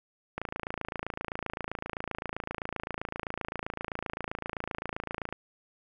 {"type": "click train", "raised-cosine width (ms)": 0.5, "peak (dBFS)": -18, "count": 138, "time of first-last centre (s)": [0.38, 5.326], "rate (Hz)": 27.7, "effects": []}